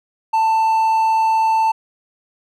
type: tone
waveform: triangle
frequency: 888 Hz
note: A5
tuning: 16 cents sharp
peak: -11 dBFS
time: 0.33-1.72 s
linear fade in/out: 10 ms
effects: none